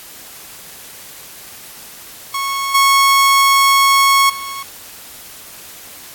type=tone with level steps; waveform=sawtooth; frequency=1100 Hz; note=C#6; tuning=14 cents flat; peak=-14 / -5 / -21 dBFS; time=2.34-4.63 s; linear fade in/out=5 ms; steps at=2.74 / 4.29 s; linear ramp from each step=10 ms; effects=white hiss -36 dBFS RMS until 6.14 s + AAC 64 kbps